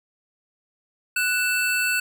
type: tone pair together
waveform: square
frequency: 1480.7 / 2652 Hz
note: F#6 / E7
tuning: +1 / +10 cents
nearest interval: minor seventh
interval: 1009 cents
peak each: -24 dBFS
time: 1.16-2 s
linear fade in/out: 5 ms
effects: none